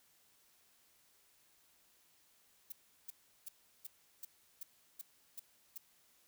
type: noise bursts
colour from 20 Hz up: violet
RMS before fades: -45 dBFS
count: 9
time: 2.7-5.778 s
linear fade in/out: 5 ms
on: 22 ms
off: 360 ms
effects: white hiss -70 dBFS RMS until 6.27 s